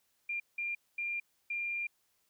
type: tone bursts at uneven times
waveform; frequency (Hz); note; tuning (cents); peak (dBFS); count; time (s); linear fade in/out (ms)
sine; 2394; D7; +33; -33; 4; 0.29-0.4 / 0.58-0.75 / 0.98-1.2 / 1.5-1.87; 5
effects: white hiss -75 dBFS RMS until 2.29 s